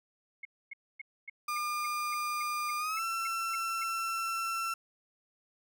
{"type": "tone bursts", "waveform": "sine", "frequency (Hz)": 2170, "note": "C#7", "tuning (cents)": -37, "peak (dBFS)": -39, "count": 13, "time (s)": [0.43, 3.836], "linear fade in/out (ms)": 5, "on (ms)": 22, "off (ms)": 260}
{"type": "tone with pitch glide", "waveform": "35% pulse", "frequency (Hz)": [1205, 1344.8], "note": ["D6", "E6"], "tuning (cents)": [44, 34], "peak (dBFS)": -30, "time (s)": [1.48, 4.74], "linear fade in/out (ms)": 5, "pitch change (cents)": 190, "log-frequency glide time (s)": [2.78, 3.03]}
{"effects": []}